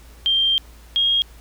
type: tone pair in turn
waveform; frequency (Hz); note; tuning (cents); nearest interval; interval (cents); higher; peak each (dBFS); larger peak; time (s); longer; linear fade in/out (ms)
sine; 3173 / 3257; G7 / G#7; +20 / -34; unison; 46; second; -15; neither; 0.26-0.58 / 0.96-1.22; first; 0
effects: added 57 Hz sine -43 dBFS peak until 1.4 s + pink hiss -50 dBFS RMS until 1.4 s